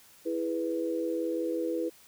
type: chord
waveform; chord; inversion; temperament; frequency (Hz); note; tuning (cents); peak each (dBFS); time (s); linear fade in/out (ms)
sine; E major; none; equal; 329.6 / 415.3 / 493.9; E4 / G#4 / B4; 0 / 0 / 0; -31 / -37 / -32; 0.25-1.9; 20
effects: white hiss -57 dBFS RMS until 2.07 s